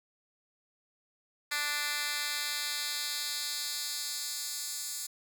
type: tone with high-pass filter sweep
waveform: 10% pulse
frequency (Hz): 293.7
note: D4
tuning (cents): 0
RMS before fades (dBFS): -35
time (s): 1.51-5.07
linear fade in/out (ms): 10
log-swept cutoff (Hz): 2100 to 6700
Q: 1.2
effects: none